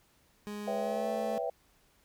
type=tone with pitch glide; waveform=30% pulse; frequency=207.7 to 218.7 Hz; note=G#3 to A3; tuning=0 to -10 cents; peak=-35 dBFS; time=0.47-1.38 s; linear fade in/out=0 ms; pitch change=+90 cents; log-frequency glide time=0.74-1.09 s
type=chord; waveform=sine; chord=C# half-diminished seventh; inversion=third; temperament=equal with one note detuned; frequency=493.9 / 563.4 / 659.3 / 784 Hz; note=B4 / C#5 / E5 / G5; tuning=0 / +28 / 0 / 0 cents; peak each=-36 / -38 / -35 / -38 dBFS; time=0.67-1.5 s; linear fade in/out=5 ms
effects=pink hiss -67 dBFS RMS until 2.04 s